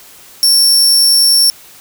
sawtooth tone, 5450 Hz, F8, 43 cents flat, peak -4 dBFS, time 0.43-1.5 s, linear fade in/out 0 ms, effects white hiss -39 dBFS RMS until 1.8 s

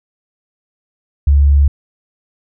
sine tone, 71 Hz, C#2, 42 cents sharp, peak -6 dBFS, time 1.27-1.68 s, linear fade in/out 5 ms, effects none

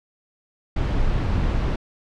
brown noise, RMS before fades -21 dBFS, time 0.76-1.76 s, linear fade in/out 5 ms, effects low-pass 4000 Hz 12 dB/octave

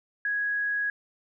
sine tone, 1662 Hz, G#6, 1 cent sharp, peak -25 dBFS, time 0.25-0.9 s, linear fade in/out 2 ms, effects none

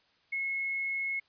sine tone, 2177 Hz, C#7, 32 cents flat, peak -30 dBFS, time 0.32-1.2 s, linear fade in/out 10 ms, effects white hiss -68 dBFS RMS until 1.28 s + resampled to 11025 Hz

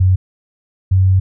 sine tone pair in turn, 93 / 94.3 Hz, F#2 / F#2, +9 / +33 cents, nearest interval unison, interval 24 cents, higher second, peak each -8 dBFS, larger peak neither, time 0-0.16 / 0.91-1.2 s, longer second, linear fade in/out 10 ms, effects none

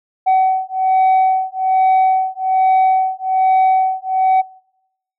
sine beating tone pair, 755 / 756.2 Hz, F#5 / F#5, +35 / +38 cents, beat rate 1.2 Hz, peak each -13 dBFS, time 0.26-4.42 s, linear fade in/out 20 ms, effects noise-tail reverb RT60 0.8 s tail -25 dB re dry + tanh soft clip ceiling -8 dBFS

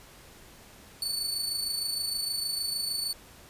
sawtooth tone with amplitude modulation, 4474 Hz, C#8, 15 cents sharp, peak -24 dBFS, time 1.02-3.13 s, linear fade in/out 2 ms, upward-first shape sine, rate 26.5 Hz, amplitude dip 50%, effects pink hiss -52 dBFS RMS until 3.49 s + resampled to 32000 Hz

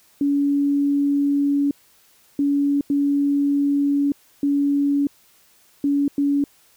sine tone bursts at uneven times, 283.7 Hz, C#4, 40 cents sharp, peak -16 dBFS, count 6, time 0.21-1.71 / 2.39-2.81 / 2.9-4.12 / 4.43-5.07 / 5.84-6.08 / 6.18-6.44 s, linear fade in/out 2 ms, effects white hiss -56 dBFS RMS until 6.76 s

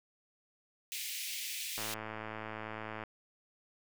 pink high-pass noise, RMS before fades -40 dBFS, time 0.92-1.94 s, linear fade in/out 0 ms, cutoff 2100 Hz, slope 48 dB/octave
click train, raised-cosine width 0.5 ms, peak -26 dBFS, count 138, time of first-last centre 1.78-3.037 s, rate 109 Hz
effects none

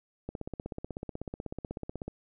click train, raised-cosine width 2 ms, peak -23 dBFS, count 30, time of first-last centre 0.29-2.08 s, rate 16.2 Hz, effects none

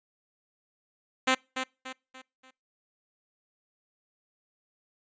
5% pulse tone with echo, 260 Hz, C4, 11 cents flat, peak -10 dBFS, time 1.27-1.35 s, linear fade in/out 10 ms, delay 290 ms, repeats 4, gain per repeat -8 dB, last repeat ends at 2.51 s, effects noise-tail reverb RT60 0.3 s tail -26 dB re dry + resampled to 16000 Hz

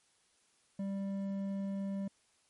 triangle tone with hard clipping, 196.4 Hz, G3, 4 cents sharp, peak -36 dBFS, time 0.79-2.08 s, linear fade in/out 5 ms, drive 10 dB, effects white hiss -71 dBFS RMS until 2.49 s + MP3 48 kbps

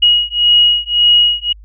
sine beating tone pair, 2894 / 2895.8 Hz, F#7 / F#7, -39 / -38 cents, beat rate 1.8 Hz, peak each -11 dBFS, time 0.02-1.53 s, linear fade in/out 10 ms, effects added 51 Hz sine -35 dBFS peak until 1.64 s

